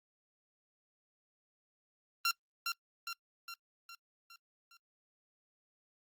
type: tone with echo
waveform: 15% pulse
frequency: 1373 Hz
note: F6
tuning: 30 cents flat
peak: -22 dBFS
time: 2.25-2.31 s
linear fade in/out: 2 ms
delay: 410 ms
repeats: 6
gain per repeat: -5 dB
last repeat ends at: 4.77 s
effects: noise-tail reverb RT60 0.1 s tail -24 dB re dry + Opus 24 kbps